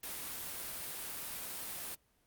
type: noise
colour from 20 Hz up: white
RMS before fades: -42 dBFS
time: 0.03-1.95 s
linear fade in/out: 5 ms
effects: pink hiss -73 dBFS RMS until 2.26 s + Opus 32 kbps